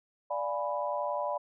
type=chord; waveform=sine; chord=D diminished seventh; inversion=none; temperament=equal; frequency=587.3 / 698.5 / 830.6 / 987.8 Hz; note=D5 / F5 / Ab5 / Cb6; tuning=0 / 0 / 0 / 0 cents; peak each=-33 / -38 / -38 / -34 dBFS; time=0.3-1.38 s; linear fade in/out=10 ms; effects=none